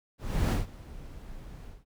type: noise with ADSR envelope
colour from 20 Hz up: brown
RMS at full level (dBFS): -22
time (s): 0.18-1.85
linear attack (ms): 330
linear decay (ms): 150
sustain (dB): -22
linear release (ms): 190
effects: none